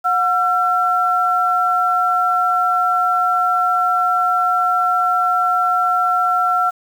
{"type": "tone pair together", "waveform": "sine", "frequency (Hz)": [726, 1352.4], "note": ["F#5", "E6"], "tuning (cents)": [-33, 44], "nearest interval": "major seventh", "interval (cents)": 1077, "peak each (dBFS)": [-18, -15], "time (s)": [0.04, 6.71], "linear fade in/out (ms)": 20, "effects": ["7-bit"]}